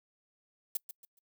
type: noise with echo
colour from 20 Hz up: violet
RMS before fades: -32 dBFS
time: 0.75-0.77 s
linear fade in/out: 2 ms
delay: 140 ms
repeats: 3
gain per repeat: -11 dB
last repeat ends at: 1.19 s
effects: noise-tail reverb RT60 0.1 s tail -26 dB re dry